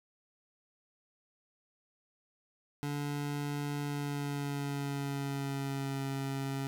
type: tone with pitch glide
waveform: 25% pulse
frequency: 144.7 to 136.58 Hz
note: D3 to C#3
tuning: -25 to -25 cents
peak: -30 dBFS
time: 2.83-6.67 s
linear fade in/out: 0 ms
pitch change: -100 cents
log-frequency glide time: 3.82-6.05 s
effects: none